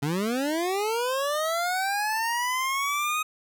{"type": "linear sweep", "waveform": "25% pulse", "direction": "up", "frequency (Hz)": [135.3, 1258], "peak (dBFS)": -21, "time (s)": [0.02, 3.23], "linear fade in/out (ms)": 10, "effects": []}